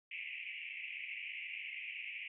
pink band-pass noise, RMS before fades -45 dBFS, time 0.11-2.28 s, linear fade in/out 5 ms, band 2100 to 2800 Hz, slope 96 dB/octave, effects none

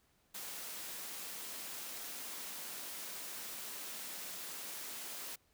white high-pass noise, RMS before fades -45 dBFS, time 0.34-5.36 s, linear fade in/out 10 ms, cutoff 170 Hz, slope 24 dB/octave, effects pink hiss -73 dBFS RMS until 5.53 s

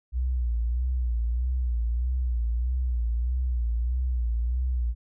sine tone with vibrato, 60.3 Hz, B1, 41 cents flat, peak -23 dBFS, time 0.12-4.95 s, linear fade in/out 50 ms, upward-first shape sine, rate 1.6 Hz, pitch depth 87 cents each way, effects none

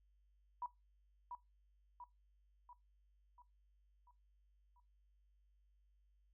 sine tone with echo, 972 Hz, B5, 28 cents flat, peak -40 dBFS, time 0.62-0.66 s, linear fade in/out 2 ms, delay 690 ms, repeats 6, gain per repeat -5 dB, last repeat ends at 4.8 s, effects noise-tail reverb RT60 0.2 s tail -19 dB re dry + added 50 Hz sine -70 dBFS peak until 6.33 s

